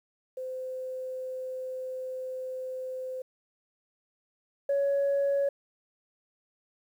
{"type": "tone pair in turn", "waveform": "sine", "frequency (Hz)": [515, 559.2], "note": ["C5", "C#5"], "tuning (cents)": [-28, 15], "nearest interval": "minor second", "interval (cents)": 143, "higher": "second", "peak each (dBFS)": [-33, -22], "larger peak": "second", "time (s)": [[0.37, 3.22], [4.69, 5.49]], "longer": "first", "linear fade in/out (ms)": 5, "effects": ["tanh soft clip ceiling -21 dBFS", "10-bit"]}